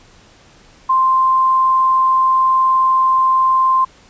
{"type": "tone", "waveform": "sine", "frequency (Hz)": 1046.5, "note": "C6", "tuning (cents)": 0, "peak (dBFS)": -10, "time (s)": [0.89, 3.85], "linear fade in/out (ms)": 10, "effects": ["pink hiss -47 dBFS RMS until 4.09 s", "resampled to 16000 Hz"]}